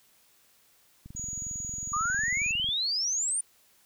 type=click train; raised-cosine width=5 ms; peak=-32 dBFS; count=37; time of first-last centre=1.06-2.689 s; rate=22.1 Hz
type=tone; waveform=sine; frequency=6770 Hz; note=G#8; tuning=32 cents sharp; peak=-33 dBFS; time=1.16-2.52 s; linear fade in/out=5 ms
type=exponential sweep; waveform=sine; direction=up; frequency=1164 to 9310 Hz; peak=-26 dBFS; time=1.93-3.41 s; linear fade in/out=5 ms
effects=white hiss -63 dBFS RMS until 3.85 s